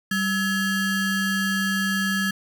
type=ring-modulated tone; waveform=square; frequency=749 Hz; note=F#5; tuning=21 cents sharp; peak=-19 dBFS; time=0.11-2.31 s; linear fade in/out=5 ms; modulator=944 Hz; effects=none